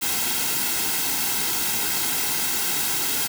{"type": "noise with comb filter", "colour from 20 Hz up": "white", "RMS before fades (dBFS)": -24, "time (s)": [0.01, 3.28], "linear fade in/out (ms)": 20, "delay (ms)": 1.7, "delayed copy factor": -0.65, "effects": []}